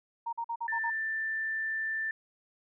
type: tone bursts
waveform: sine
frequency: 930 Hz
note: A#5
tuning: 4 cents flat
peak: -31 dBFS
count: 6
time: 0.26-0.904 s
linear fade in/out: 10 ms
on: 69 ms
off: 46 ms
type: tone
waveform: sine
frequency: 1774 Hz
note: A6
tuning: 14 cents sharp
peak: -30 dBFS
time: 0.68-2.11 s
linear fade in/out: 2 ms
effects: none